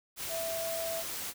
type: tone in noise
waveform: sine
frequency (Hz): 660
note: E5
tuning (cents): +2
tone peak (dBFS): -34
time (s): 0.28-1.04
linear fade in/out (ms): 50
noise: white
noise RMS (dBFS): -38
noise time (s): 0.16-1.34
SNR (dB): +1
effects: none